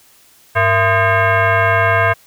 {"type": "tone with frequency modulation", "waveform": "sine", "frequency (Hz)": 466.2, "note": "A#4", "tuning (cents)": 0, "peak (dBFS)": -10, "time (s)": [0.55, 2.14], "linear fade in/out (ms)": 20, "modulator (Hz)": 568, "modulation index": 2.9, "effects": ["white hiss -49 dBFS RMS until 2.26 s"]}